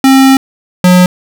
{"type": "tone pair in turn", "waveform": "square", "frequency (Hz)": [267.2, 180.84], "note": ["C4", "F#3"], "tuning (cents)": [36, -39], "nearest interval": "perfect fifth", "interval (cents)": 675, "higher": "first", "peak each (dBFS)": -3, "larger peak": "neither", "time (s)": [[0.04, 0.37], [0.84, 1.06]], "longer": "first", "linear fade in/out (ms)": 2, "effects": []}